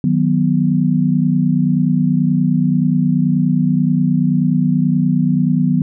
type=chord; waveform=sine; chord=B major; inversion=first; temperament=equal; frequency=155.56 / 185 / 246.9 Hz; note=D#3 / F#3 / B3; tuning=0 / 0 / 0 cents; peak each=-16 dBFS; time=0.04-5.82 s; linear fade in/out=2 ms; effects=none